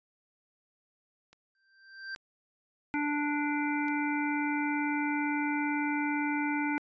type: clicks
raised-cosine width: 0.2 ms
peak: -38 / -30 / -32 dBFS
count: 3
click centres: 1.33 / 2.161 / 3.883 s
type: tone with exponential growth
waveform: square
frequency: 1568 Hz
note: G6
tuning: in tune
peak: -35 dBFS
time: 1.55-2.15 s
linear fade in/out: 1 ms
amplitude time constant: 130 ms
type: harmonic tone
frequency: 293.7 Hz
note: D4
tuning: in tune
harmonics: 1 / 3 / 5 / 7 / 8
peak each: -30 / -35 / -37 / -38 / -39 dBFS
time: 2.94-6.78 s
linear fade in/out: 0 ms
effects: resampled to 16000 Hz